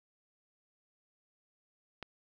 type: click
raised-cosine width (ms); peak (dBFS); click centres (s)
0.3; -25; 2.027
effects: none